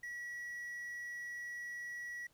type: tone with quantisation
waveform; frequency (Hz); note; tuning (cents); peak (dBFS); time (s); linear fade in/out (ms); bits
triangle; 1931; B6; -39; -40; 0.03-2.27; 5; 11
effects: pink hiss -72 dBFS RMS until 2.33 s